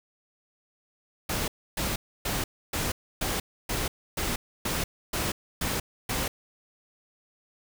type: noise bursts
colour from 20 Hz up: pink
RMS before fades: -29 dBFS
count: 11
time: 1.29-6.28 s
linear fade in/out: 5 ms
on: 190 ms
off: 290 ms
effects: none